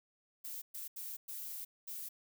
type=noise bursts at uneven times; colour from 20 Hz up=violet; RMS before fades=-44 dBFS; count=5; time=0.44-0.62 / 0.74-0.88 / 0.96-1.17 / 1.28-1.65 / 1.87-2.09 s; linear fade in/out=10 ms; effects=none